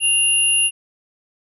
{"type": "tone pair together", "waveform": "sine", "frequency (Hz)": [2794, 10549], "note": ["F7", "E9"], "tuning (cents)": [0, 0], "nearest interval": "octave + major seventh", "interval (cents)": 2300, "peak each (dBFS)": [-16, -17], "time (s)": [0, 0.71], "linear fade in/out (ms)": 50, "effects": []}